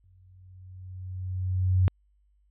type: tone with exponential growth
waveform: sine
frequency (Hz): 92.5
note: F#2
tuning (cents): 0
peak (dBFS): -17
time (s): 0.04-1.88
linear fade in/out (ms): 0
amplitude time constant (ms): 400
effects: added 50 Hz sine -62 dBFS peak until 2.5 s + resampled to 8000 Hz